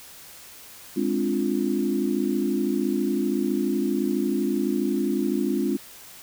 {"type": "chord", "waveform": "sine", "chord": "D half-diminished seventh", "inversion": "second", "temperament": "equal", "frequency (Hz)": [207.7, 261.6, 293.7, 349.2], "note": ["Ab3", "C4", "D4", "F4"], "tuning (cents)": [0, 0, 0, 0], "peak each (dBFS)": -27, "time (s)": [0.96, 5.77], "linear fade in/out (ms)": 10, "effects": ["white hiss -45 dBFS RMS until 6.22 s"]}